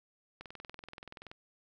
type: click train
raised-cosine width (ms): 0.3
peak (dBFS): -30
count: 20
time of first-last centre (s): 0.41-1.315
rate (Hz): 21
effects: none